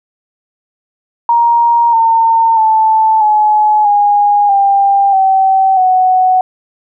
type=tone with pitch steps; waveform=sine; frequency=939 / 908.1 / 878.1 / 849.2 / 821.2 / 794.2 / 768 / 742.7 Hz; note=A#5 / A#5 / A5 / G#5 / G#5 / G5 / G5 / F#5; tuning=+12 / -46 / -4 / +38 / -20 / +22 / -36 / +6 cents; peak=-6 dBFS; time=1.29-6.41 s; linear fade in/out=2 ms; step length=640 ms; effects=none